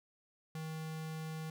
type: tone with notch filter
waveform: square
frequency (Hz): 158.5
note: D#3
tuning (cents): +32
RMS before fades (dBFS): -42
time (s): 0.55-1.5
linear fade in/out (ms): 2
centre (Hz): 340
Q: 1.5
effects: none